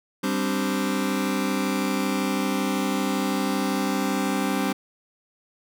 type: chord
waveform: sawtooth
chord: G suspended fourth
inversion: none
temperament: just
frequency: 196 / 261.3 / 294 Hz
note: G3 / C4 / D4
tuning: 0 / -2 / +2 cents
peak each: -22 / -23 / -24 dBFS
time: 0.23-4.73 s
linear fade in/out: 10 ms
effects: none